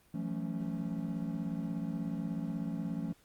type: chord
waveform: triangle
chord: F# minor seventh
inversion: third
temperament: equal with one note detuned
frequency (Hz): 168.47 / 185 / 220 / 277.2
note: E3 / F#3 / A3 / C#4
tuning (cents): +38 / 0 / 0 / 0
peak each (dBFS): -36 / -39 / -37 / -39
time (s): 0.14-3.13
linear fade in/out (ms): 5
effects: pink hiss -66 dBFS RMS until 3.24 s + Opus 32 kbps